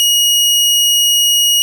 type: tone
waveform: sawtooth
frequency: 2890 Hz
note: F#7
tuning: 41 cents flat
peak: -6 dBFS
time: 0-1.62 s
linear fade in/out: 0 ms
effects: none